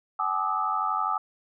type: tone cluster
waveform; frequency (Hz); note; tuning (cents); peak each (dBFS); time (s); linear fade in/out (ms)
sine; 762 / 853 / 1194 / 1286; G5 / G#5 / D6 / E6; -49 / +46 / +28 / -43; -32 / -31 / -28 / -29; 0.19-1.18; 5
effects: none